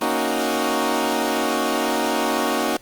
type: chord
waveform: 15% pulse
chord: D# minor seventh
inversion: second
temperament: equal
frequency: 233.1 / 277.2 / 311.1 / 370 Hz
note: A#3 / C#4 / D#4 / F#4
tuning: 0 / 0 / 0 / 0 cents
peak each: -19 dBFS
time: 0.01-2.77 s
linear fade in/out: 5 ms
effects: pink hiss -50 dBFS RMS until 2.81 s + Opus 32 kbps